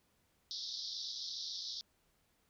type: band-pass noise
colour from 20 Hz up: white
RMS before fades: -43 dBFS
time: 0.51-1.81 s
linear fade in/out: 0 ms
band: 3500 to 5600 Hz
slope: 96 dB/octave
effects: pink hiss -75 dBFS RMS until 2.49 s